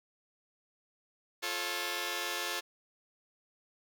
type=chord; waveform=5% pulse; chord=F augmented; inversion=none; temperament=just; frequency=349.2 / 436.5 / 545.7 Hz; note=F4 / A4 / C#5; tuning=0 / -14 / -27 cents; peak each=-27 dBFS; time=1.42-2.61 s; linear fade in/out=20 ms; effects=none